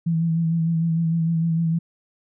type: tone with vibrato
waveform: sine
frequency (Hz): 164.81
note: E3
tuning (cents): 0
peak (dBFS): -18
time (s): 0.06-1.79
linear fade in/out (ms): 10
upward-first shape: sine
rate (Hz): 6.6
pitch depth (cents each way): 32
effects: none

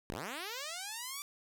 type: linear sweep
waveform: 5% pulse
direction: up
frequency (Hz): 33.65 to 1174.7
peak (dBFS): -28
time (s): 0.1-1.22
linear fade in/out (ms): 0
effects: none

